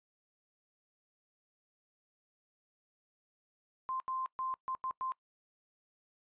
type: tone bursts at uneven times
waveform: sine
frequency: 1043 Hz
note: C6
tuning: 6 cents flat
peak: -34 dBFS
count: 6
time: 3.89-4 / 4.08-4.26 / 4.39-4.54 / 4.68-4.75 / 4.84-4.91 / 5.01-5.12 s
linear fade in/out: 0 ms
effects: noise-tail reverb RT60 0.1 s tail -22 dB re dry + resampled to 8000 Hz